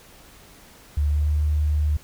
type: tone with pitch glide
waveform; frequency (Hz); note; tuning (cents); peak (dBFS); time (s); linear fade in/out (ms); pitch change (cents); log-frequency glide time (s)
sine; 73.42 to 75.14; D2 to D2; 0 to +40; -18; 0.97-1.97; 5; +40; 1.09-1.27
effects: pink hiss -49 dBFS RMS until 2.03 s